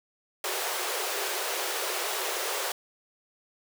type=high-pass noise; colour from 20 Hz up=pink; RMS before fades=-31 dBFS; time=0.44-2.72 s; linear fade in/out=2 ms; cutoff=360 Hz; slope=96 dB/octave; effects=none